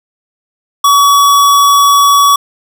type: tone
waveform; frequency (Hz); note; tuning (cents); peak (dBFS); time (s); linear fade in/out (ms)
square; 1133; C#6; +37; -5; 0.84-2.36; 5
effects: none